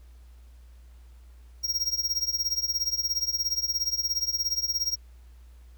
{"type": "tone with tremolo", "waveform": "square", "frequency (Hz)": 5600, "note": "F8", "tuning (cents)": 4, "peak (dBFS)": -22, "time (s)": [1.63, 4.96], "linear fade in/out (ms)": 20, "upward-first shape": "triangle", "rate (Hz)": 17, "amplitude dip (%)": 95, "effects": ["added 60 Hz sine -47 dBFS peak until 5.77 s", "pink hiss -65 dBFS RMS until 5.77 s"]}